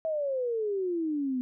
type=exponential sweep; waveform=sine; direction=down; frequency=652 to 246.9 Hz; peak=-27 dBFS; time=0.05-1.41 s; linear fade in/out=0 ms; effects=none